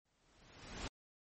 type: noise with exponential growth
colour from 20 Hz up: pink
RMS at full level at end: -42 dBFS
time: 0.05-0.88 s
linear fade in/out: 5 ms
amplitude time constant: 180 ms
effects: MP3 32 kbps